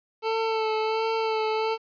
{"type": "tone with vibrato", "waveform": "25% pulse", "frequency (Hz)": 442.1, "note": "A4", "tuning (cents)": 8, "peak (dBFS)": -20, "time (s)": [0.22, 1.78], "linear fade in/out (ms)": 50, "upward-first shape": "sine", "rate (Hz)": 1.4, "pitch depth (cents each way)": 25, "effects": ["resampled to 11025 Hz", "10-bit"]}